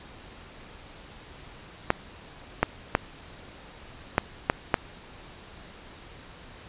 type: clicks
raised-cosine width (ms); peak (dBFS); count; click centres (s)
0.5; -4; 6; 1.904 / 2.63 / 2.951 / 4.181 / 4.499 / 4.742
effects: pink hiss -47 dBFS RMS until 6.68 s + resampled to 8000 Hz